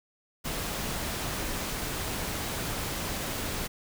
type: noise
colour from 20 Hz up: pink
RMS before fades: -33 dBFS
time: 0.44-3.68 s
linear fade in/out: 20 ms
effects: none